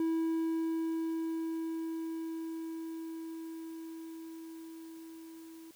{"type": "tone with level ramp", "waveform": "triangle", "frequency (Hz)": 326, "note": "E4", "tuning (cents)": -19, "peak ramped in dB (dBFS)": [-26, -46], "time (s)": [0, 5.71], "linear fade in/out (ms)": 2, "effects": ["white hiss -61 dBFS RMS until 5.75 s"]}